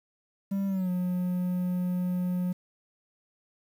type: tone with pitch glide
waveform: triangle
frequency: 196.5 to 180.19 Hz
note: G3 to F#3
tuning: +4 to -46 cents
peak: -24 dBFS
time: 0.51-2.53 s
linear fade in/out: 10 ms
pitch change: -150 cents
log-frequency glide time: 0.67-0.9 s
effects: 9-bit